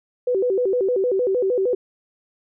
sine tone with vibrato, 436.2 Hz, A4, 15 cents flat, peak -17 dBFS, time 0.27-1.75 s, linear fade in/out 5 ms, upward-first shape square, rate 6.5 Hz, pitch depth 220 cents each way, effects none

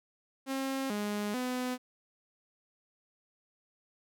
sawtooth tone with pitch steps, 268.4 / 207.3 / 251.5 Hz, C4 / G#3 / B3, +44 / -3 / +32 cents, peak -28 dBFS, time 0.46-1.78 s, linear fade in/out 50 ms, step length 440 ms, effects none

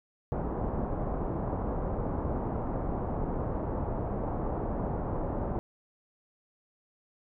pink low-pass noise, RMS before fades -32 dBFS, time 0.32-5.59 s, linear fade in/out 0 ms, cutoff 960 Hz, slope 24 dB/octave, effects none

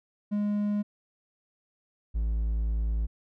triangle tone pair in turn, 206.8 / 54.93 Hz, G#3 / A1, -7 / -2 cents, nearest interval octave + major seventh, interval 2295 cents, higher first, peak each -23 dBFS, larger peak neither, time 0.31-0.83 / 2.14-3.07 s, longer second, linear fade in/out 20 ms, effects none

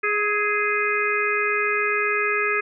harmonic tone with a mistuned harmonic, 415.3 Hz, G#4, in tune, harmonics 1 / 3 / 4 / 5 / 6, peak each -26 / -26 / -26 / -26 / -26 dBFS, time 0.03-2.61 s, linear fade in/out 10 ms, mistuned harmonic 3, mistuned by +30 cents, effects none

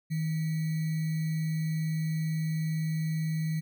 sine tone with sample-and-hold, 158.9 Hz, D#3, 37 cents sharp, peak -27 dBFS, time 0.1-3.61 s, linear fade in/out 20 ms, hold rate 2100 Hz, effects none

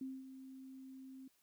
sine tone with ADSR envelope, 263.9 Hz, C4, 15 cents sharp, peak -40 dBFS, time 0.01-1.28 s, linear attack 4 ms, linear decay 220 ms, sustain -10 dB, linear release 5 ms, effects white hiss -75 dBFS RMS until 1.42 s

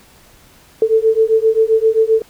sine beating tone pair, 440 / 447.6 Hz, A4 / A4, 0 / +30 cents, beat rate 7.6 Hz, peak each -13 dBFS, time 0.82-2.22 s, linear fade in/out 2 ms, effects pink hiss -47 dBFS RMS until 2.29 s

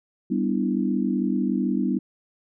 sine chord, E minor seventh, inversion first, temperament equal, 196 / 246.9 / 293.7 / 329.6 Hz, G3 / B3 / D4 / E4, 0 / 0 / 0 / 0 cents, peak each -25 / -25 / -28 / -29 dBFS, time 0.3-1.99 s, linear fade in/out 10 ms, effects none

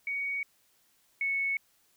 sine tone pair in turn, 2241 / 2209 Hz, C#7 / C#7, +18 / -7 cents, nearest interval unison, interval 25 cents, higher first, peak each -30 / -27 dBFS, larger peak second, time 0.07-0.43 / 1.21-1.57 s, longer neither, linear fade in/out 2 ms, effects white hiss -68 dBFS RMS until 1.96 s

